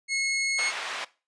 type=tone; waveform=sawtooth; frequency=2174 Hz; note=C#7; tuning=34 cents flat; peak=-21 dBFS; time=0.08-0.73 s; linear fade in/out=50 ms
type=band-pass noise; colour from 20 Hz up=white; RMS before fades=-34 dBFS; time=0.58-1.05 s; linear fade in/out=10 ms; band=680 to 2700 Hz; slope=12 dB/octave
effects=noise-tail reverb RT60 0.3 s tail -19 dB re dry + resampled to 22050 Hz